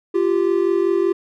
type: tone pair together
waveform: triangle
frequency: 346.2 / 391.4 Hz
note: F4 / G4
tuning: -15 / -3 cents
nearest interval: major second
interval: 212 cents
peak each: -16 dBFS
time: 0.14-1.13 s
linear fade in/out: 10 ms
effects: none